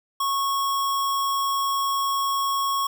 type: tone with sample-and-hold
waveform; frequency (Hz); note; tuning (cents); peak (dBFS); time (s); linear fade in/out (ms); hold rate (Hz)
sine; 1100; C#6; -14; -21; 0.2-2.87; 5; 4410
effects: none